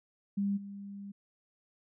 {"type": "tone with level steps", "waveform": "sine", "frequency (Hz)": 200, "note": "G3", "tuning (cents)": 35, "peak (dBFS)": [-28, -41], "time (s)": [0.37, 1.12], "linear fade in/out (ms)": 10, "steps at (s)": 0.56, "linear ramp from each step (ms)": 20, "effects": []}